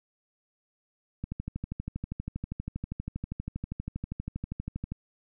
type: click train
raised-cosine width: 5 ms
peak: -21 dBFS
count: 47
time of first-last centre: 1.24-4.92 s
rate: 12.5 Hz
effects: none